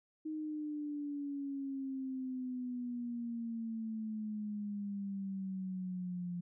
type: exponential sweep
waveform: sine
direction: down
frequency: 312.7 to 174.61 Hz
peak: -37 dBFS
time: 0.25-6.41 s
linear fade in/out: 10 ms
effects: none